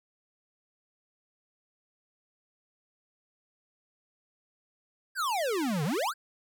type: exponential two-way sweep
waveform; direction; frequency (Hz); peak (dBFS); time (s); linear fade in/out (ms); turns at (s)
square; down then up; 1661.2 to 138.59 to 1661.2; -28; 5.15-6.14; 50; 5.84
effects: none